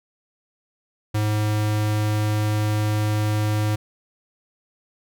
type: tone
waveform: square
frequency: 106.2 Hz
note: G#2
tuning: 39 cents sharp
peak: -20 dBFS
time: 1.14-3.76 s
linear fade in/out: 10 ms
effects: none